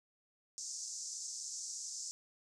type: band-pass noise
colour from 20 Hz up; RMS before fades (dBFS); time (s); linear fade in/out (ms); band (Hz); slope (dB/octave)
pink; -44; 0.58-2.11; 0; 5400 to 7700; 48
effects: none